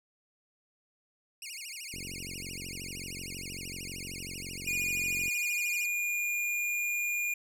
15% pulse tone with vibrato, 2484 Hz, D#7, 3 cents flat, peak -33 dBFS, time 1.42-5.86 s, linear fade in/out 2 ms, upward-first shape sine, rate 13 Hz, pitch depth 270 cents each way
click train, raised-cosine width 3 ms, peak -32 dBFS, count 153, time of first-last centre 1.94-5.281 s, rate 45.5 Hz
square tone with pitch glide, 2444 to 2423 Hz, D#7 to D#7, -32 to -47 cents, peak -30 dBFS, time 4.67-7.34 s, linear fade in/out 5 ms, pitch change -15 cents, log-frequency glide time 4.98-6.34 s
effects none

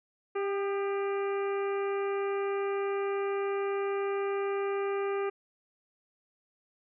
harmonic tone with a mistuned harmonic, 396.6 Hz, G4, 20 cents sharp, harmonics 1 / 2 / 3 / 4 / 5 / 6 / 7, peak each -29 / -40 / -39 / -46 / -47 / -46 / -52 dBFS, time 0.35-5.3 s, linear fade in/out 10 ms, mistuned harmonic 3, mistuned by +34 cents, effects none

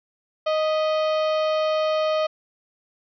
harmonic tone with a mistuned harmonic, 622.3 Hz, D#5, in tune, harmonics 1 / 2 / 3 / 4 / 5 / 6 / 7 / 8 / 9, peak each -20 / -28 / -40 / -37 / -36 / -43 / -40 / -49 / -50 dBFS, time 0.46-2.27 s, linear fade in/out 10 ms, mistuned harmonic 3, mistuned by +94 cents, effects none

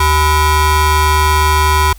40% pulse ring-modulated tone, 459.1 Hz, A#4, 26 cents flat, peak -5 dBFS, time 0-1.93 s, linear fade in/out 5 ms, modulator 535 Hz, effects added 50 Hz sine -33 dBFS peak until 1.98 s + white hiss -45 dBFS RMS until 1.98 s

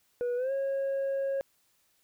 sine tone with pitch glide, 486.4 to 546 Hz, B4 to C#5, -26 to -26 cents, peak -25 dBFS, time 0.21-1.41 s, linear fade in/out 0 ms, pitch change +200 cents, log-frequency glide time 0.36-0.52 s, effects tanh soft clip ceiling -27 dBFS + white hiss -70 dBFS RMS until 2.03 s

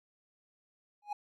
triangle tone with exponential growth, 828 Hz, G#5, 5 cents flat, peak -28 dBFS, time 1.02-1.13 s, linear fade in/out 5 ms, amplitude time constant 22 ms, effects none

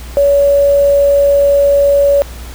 sine tone with quantisation, 565 Hz, C#5, 33 cents sharp, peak -6 dBFS, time 0.17-2.22 s, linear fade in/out 0 ms, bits 5, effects added 60 Hz sine -26 dBFS peak until 2.54 s + pink hiss -34 dBFS RMS until 2.54 s

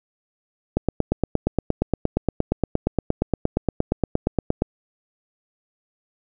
click train, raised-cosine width 2 ms, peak -5 dBFS, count 34, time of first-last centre 0.77-4.621 s, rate 8.57 Hz, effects none

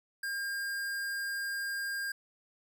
square tone, 1608 Hz, G6, 44 cents sharp, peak -34 dBFS, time 0.23-2.12 s, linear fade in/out 5 ms, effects none

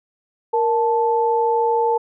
sine tone pair together, 466.2 / 876.5 Hz, A#4 / A5, 0 / -7 cents, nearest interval major seventh, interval 1093 cents, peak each -18 dBFS, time 0.53-1.98 s, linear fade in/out 10 ms, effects none

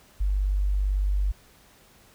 sine tone, 48.96 Hz, G1, 1 cent flat, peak -21 dBFS, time 0.2-1.32 s, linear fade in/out 10 ms, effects pink hiss -56 dBFS RMS until 2.14 s

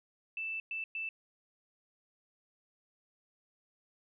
sine tone bursts at uneven times, 2648 Hz, E7, 7 cents sharp, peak -35 dBFS, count 3, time 0.37-0.6 / 0.71-0.84 / 0.95-1.09 s, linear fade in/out 2 ms, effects none

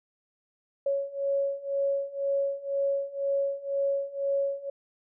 sine beating tone pair, 554.4 / 556.4 Hz, C#5 / C#5, 0 / +6 cents, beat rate 2 Hz, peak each -30 / -28 dBFS, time 0.86-4.7 s, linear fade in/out 5 ms, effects none

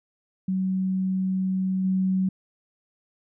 sine tone with level steps, 188.2 Hz, F#3, 30 cents sharp, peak -22 / -20 dBFS, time 0.48-2.29 s, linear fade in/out 5 ms, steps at 1.84 s, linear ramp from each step 10 ms, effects none

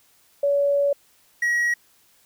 sine / triangle tone pair in turn, 567 / 1907.2 Hz, C#5 / A#6, +39 / +39 cents, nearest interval octave + major sixth, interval 2100 cents, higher second, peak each -17 dBFS, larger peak neither, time 0.43-0.93 / 1.42-1.74 s, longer first, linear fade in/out 5 ms, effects white hiss -59 dBFS RMS until 2.25 s

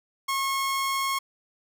sawtooth tone, 1087 Hz, C#6, 34 cents flat, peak -21 dBFS, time 0.28-1.19 s, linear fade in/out 10 ms, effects none

